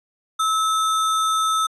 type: tone with sample-and-hold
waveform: sine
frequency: 1300 Hz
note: E6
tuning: 24 cents flat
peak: -17 dBFS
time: 0.39-1.67 s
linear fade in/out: 10 ms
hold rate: 4900 Hz
effects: resampled to 24000 Hz